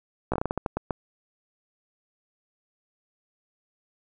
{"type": "slowing click train", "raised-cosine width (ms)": 1, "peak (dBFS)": -12, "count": 11, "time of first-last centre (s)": [0.32, 0.908], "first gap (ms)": 16, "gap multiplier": 1.27, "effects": []}